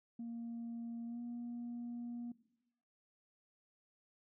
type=tone with pitch glide; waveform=sine; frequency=233.1 to 238.7 Hz; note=A#3 to A#3; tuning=0 to +41 cents; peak=-40 dBFS; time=0.19-2.32 s; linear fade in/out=5 ms; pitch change=+41 cents; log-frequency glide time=1.06-1.19 s; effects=noise-tail reverb RT60 0.9 s tail -18 dB re dry + tanh soft clip ceiling -39 dBFS